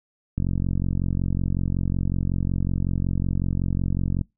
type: click train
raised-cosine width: 5 ms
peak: -12 dBFS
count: 175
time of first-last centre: 0.38-4.213 s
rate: 45.4 Hz
effects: noise-tail reverb RT60 0.2 s tail -26 dB re dry